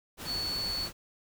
sine tone in noise, 4435 Hz, C#8, in tune, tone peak -31 dBFS, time 0.25-0.89 s, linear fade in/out 50 ms, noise pink, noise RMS -40 dBFS, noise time 0.17-0.93 s, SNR +6 dB, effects none

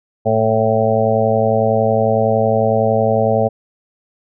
harmonic tone, 110.9 Hz, A2, 14 cents sharp, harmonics 1 / 2 / 4 / 5 / 6 / 7, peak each -20 / -21 / -19 / -17 / -18 / -21 dBFS, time 0.25-3.49 s, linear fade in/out 20 ms, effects none

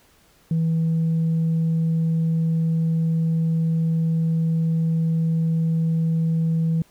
sine tone, 163 Hz, E3, 19 cents flat, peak -16 dBFS, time 0.51-6.82 s, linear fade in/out 2 ms, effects tanh soft clip ceiling -16 dBFS + pink hiss -57 dBFS RMS until 6.9 s

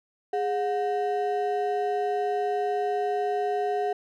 triangle ring-modulated tone, 569 Hz, C#5, 45 cents sharp, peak -19 dBFS, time 0.33-3.93 s, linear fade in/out 5 ms, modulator 156 Hz, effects none

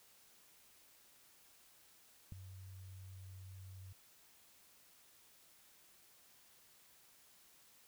sine tone with ADSR envelope, 94.6 Hz, F#2, 39 cents sharp, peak -37 dBFS, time 2.32-3.93 s, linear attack 3 ms, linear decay 5 ms, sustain -13 dB, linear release 8 ms, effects white hiss -66 dBFS RMS until 7.87 s

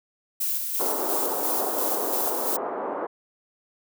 violet noise with tremolo, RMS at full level -26 dBFS, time 0.4-2.57 s, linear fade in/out 10 ms, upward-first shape square, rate 2.9 Hz, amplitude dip 35%
pink band-pass noise, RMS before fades -30 dBFS, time 0.79-3.07 s, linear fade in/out 10 ms, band 340 to 1100 Hz, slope 24 dB/octave
effects none

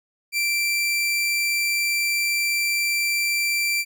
sawtooth tone, 2349 Hz, D7, in tune, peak -17 dBFS, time 0.32-3.85 s, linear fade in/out 50 ms, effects none

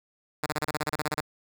5% pulse tone bursts, 151.6 Hz, D#3, 45 cents flat, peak -15 dBFS, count 13, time 0.43-1.207 s, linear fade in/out 5 ms, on 33 ms, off 29 ms, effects none

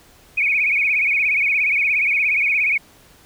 sine tone with vibrato, 2349 Hz, D7, in tune, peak -15 dBFS, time 0.37-2.78 s, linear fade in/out 10 ms, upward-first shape sine, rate 17 Hz, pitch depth 130 cents each way, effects pink hiss -50 dBFS RMS until 3.25 s

